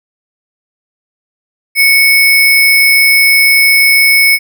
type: tone with sample-and-hold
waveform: sine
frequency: 2217 Hz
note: C#7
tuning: in tune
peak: -4 dBFS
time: 1.75-4.39 s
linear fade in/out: 50 ms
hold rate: 7350 Hz
effects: none